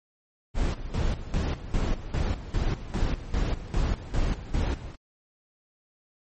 brown noise with tremolo, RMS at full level -25 dBFS, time 0.54-4.96 s, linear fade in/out 50 ms, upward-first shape square, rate 2.5 Hz, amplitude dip 75%, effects MP3 32 kbps

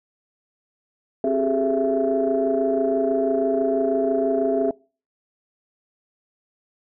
sine tone cluster, 266.1 / 377.9 / 407.8 / 433.9 / 666 Hz, C4 / F#4 / G#4 / A4 / E5, +29 / +37 / -32 / -24 / +18 cents, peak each -24 / -30 / -23 / -27 / -22 dBFS, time 1.24-4.71 s, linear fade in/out 2 ms, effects noise-tail reverb RT60 0.4 s tail -26 dB re dry + tanh soft clip ceiling -10 dBFS

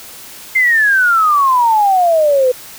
sine exponential sweep, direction down, 2112 to 494.4 Hz, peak -8 dBFS, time 0.55-2.52 s, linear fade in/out 10 ms, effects white hiss -34 dBFS RMS until 2.78 s

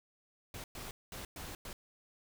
pink noise bursts at uneven times, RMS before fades -45 dBFS, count 5, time 0.54-0.64 / 0.75-0.91 / 1.12-1.25 / 1.36-1.55 / 1.65-1.73 s, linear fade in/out 2 ms, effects none

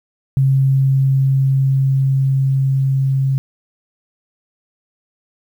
sine tone with level ramp, 134.8 Hz, C#3, 48 cents flat, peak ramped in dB -10 to -13 dBFS, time 0.37-3.38 s, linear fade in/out 0 ms, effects 8-bit

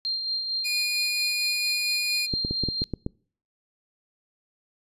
sine tone with tremolo, 4186 Hz, C8, in tune, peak -24 dBFS, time 0.05-2.84 s, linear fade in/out 0 ms, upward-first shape sine, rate 4.4 Hz, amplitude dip 40%
sawtooth tone, 2436 Hz, D#7, 37 cents flat, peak -23 dBFS, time 0.64-2.27 s, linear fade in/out 20 ms
clicks, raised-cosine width 3 ms, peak -15 dBFS, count 8, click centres 2.338 / 2.449 / 2.51 / 2.637 / 2.687 / 2.819 / 2.937 / 3.064 s
effects noise-tail reverb RT60 0.5 s tail -26 dB re dry + resampled to 32000 Hz

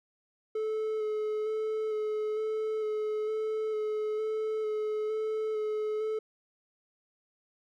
triangle tone with vibrato, 431.7 Hz, A4, 33 cents flat, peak -27 dBFS, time 0.55-6.19 s, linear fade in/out 5 ms, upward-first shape square, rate 1.1 Hz, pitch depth 14 cents each way, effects none

